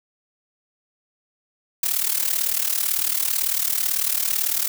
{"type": "noise with amplitude modulation", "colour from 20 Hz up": "blue", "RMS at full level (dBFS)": -19, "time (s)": [1.83, 4.68], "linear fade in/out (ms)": 5, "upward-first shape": "sine", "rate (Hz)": 38, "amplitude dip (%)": 80, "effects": []}